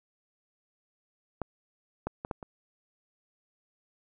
clicks, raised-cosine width 1 ms, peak -18 / -17 / -21 / -18 / -27 dBFS, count 5, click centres 1.417 / 2.07 / 2.249 / 2.312 / 2.428 s, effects none

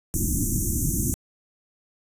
pink band-stop noise, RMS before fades -24 dBFS, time 0.14-1.14 s, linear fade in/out 0 ms, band 350 to 6000 Hz, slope 96 dB/octave, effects resampled to 32000 Hz

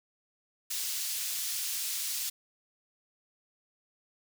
pink high-pass noise, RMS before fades -34 dBFS, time 0.7-2.3 s, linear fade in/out 10 ms, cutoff 4400 Hz, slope 12 dB/octave, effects none

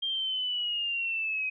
sine linear sweep, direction down, 3200 to 2515 Hz, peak -28 dBFS, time 0.02-1.5 s, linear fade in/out 10 ms, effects none

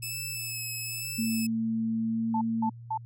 10% pulse tone with vibrato, 2604 Hz, E7, 22 cents flat, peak -25 dBFS, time 0.02-1.47 s, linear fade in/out 10 ms, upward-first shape sine, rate 1.1 Hz, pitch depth 21 cents each way
sine tone with pitch glide, 224.7 to 226.4 Hz, A3 to A3, +37 to +50 cents, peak -26 dBFS, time 1.18-2.7 s, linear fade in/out 10 ms, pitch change +13 cents, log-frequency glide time 2.08-2.22 s
sine tone bursts, 880 Hz, A5, in tune, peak -27 dBFS, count 3, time 2.34-2.976 s, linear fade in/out 5 ms, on 72 ms, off 210 ms
effects added 117 Hz sine -42 dBFS peak until 3.05 s

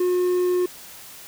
triangle tone, 360.1 Hz, F#4, 47 cents flat, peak -16 dBFS, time 0-0.66 s, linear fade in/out 5 ms, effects white hiss -42 dBFS RMS until 1.27 s

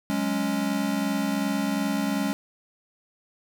square chord, F# suspended second, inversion none, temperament equal, 185 / 207.7 / 277.2 Hz, F#3 / G#3 / C#4, 0 / 0 / 0 cents, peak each -33 / -28 / -28 dBFS, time 0.1-2.33 s, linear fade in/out 0 ms, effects none

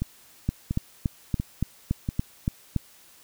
two click trains, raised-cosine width 5 ms, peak -14 / -11 dBFS, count 4 / 9, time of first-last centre 0.02-2.089 / 0.49-2.763 s, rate 1.45 / 3.52 Hz, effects white hiss -54 dBFS RMS until 3.23 s

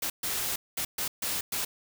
white noise bursts at uneven times, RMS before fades -31 dBFS, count 6, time 0.02-0.1 / 0.23-0.56 / 0.77-0.85 / 0.98-1.08 / 1.22-1.41 / 1.52-1.65 s, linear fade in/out 5 ms, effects none

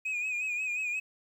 sine tone with vibrato, 2489 Hz, D#7, in tune, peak -27 dBFS, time 0.05-1 s, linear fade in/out 10 ms, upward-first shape sine, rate 5.6 Hz, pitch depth 58 cents each way, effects tanh soft clip ceiling -29 dBFS + 10-bit

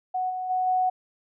sine tone with level steps, 740 Hz, F#5, in tune, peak -24 / -28 / -22 / -20 dBFS, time 0.14-0.9 s, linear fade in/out 10 ms, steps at 0.29 / 0.49 / 0.66 s, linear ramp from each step 20 ms, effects none

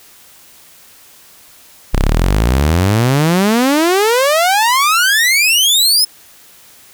sawtooth exponential sweep, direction up, 30.23 to 5274 Hz, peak -6 dBFS, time 1.93-6.05 s, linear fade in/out 10 ms, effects white hiss -43 dBFS RMS until 6.93 s

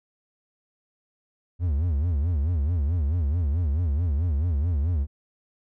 triangle tone with vibrato, 78.7 Hz, D#2, 20 cents sharp, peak -19 dBFS, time 1.59-5.07 s, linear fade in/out 50 ms, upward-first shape sine, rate 4.6 Hz, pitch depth 230 cents each way, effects none

